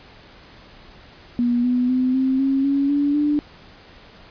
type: tone with pitch steps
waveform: sine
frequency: 241 / 248.1 / 255.3 / 262.8 / 270.5 / 278.4 / 286.6 / 295 Hz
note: B3 / B3 / C4 / C4 / C#4 / C#4 / D4 / D4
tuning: -42 / +8 / -42 / +8 / -42 / +8 / -42 / +8 cents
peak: -16 dBFS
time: 1.39-3.39 s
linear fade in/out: 0 ms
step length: 250 ms
effects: pink hiss -46 dBFS RMS until 4.3 s + resampled to 11025 Hz